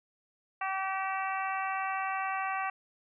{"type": "harmonic tone", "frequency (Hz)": 384.1, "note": "G4", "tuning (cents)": -35, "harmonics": [2, 3, 4, 5, 6, 7], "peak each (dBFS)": [-34, -35, -40, -40, -43, -42], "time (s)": [0.61, 2.7], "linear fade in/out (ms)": 5, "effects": []}